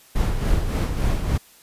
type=noise with tremolo; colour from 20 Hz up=brown; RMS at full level=-19 dBFS; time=0.15-1.38 s; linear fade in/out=10 ms; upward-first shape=sine; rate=3.5 Hz; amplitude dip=50%; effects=white hiss -51 dBFS RMS until 1.62 s + resampled to 32000 Hz